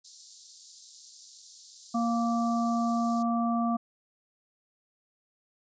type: high-pass noise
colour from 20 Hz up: white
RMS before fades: -45 dBFS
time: 0.04-3.23 s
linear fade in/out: 10 ms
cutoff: 4000 Hz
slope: 48 dB/octave
type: harmonic tone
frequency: 233.1 Hz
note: A#3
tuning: in tune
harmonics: 1 / 3 / 5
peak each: -26 / -31 / -33 dBFS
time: 1.94-3.77 s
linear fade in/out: 10 ms
effects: resampled to 16000 Hz